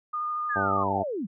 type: tone with vibrato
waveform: sine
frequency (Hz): 1220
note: D#6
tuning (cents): -34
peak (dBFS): -27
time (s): 0.13-0.84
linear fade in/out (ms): 10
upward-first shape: sine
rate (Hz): 13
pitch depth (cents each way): 10
type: linear sweep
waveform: sine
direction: down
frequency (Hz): 1743 to 162.7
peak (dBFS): -28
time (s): 0.49-1.27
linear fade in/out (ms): 20
type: harmonic tone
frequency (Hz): 98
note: G2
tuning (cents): 0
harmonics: 1 / 2 / 3 / 4 / 5 / 6 / 7 / 8 / 9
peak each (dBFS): -35 / -34 / -36 / -35 / -38 / -34 / -33 / -35 / -33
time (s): 0.55-1.04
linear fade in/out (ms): 20
effects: none